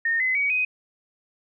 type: tone with pitch steps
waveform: sine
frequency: 1835 / 2036 / 2259 / 2507 Hz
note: A#6 / C7 / C#7 / D#7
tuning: -28 / -48 / +32 / +12 cents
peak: -20 dBFS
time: 0.05-0.65 s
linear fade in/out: 5 ms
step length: 150 ms
effects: none